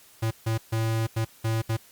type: tone bursts at uneven times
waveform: square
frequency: 112.3 Hz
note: A2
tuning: 36 cents sharp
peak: -24 dBFS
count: 6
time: 0.22-0.31 / 0.46-0.58 / 0.72-1.07 / 1.16-1.25 / 1.44-1.62 / 1.69-1.77 s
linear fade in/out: 10 ms
effects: white hiss -54 dBFS RMS until 1.91 s + Opus 48 kbps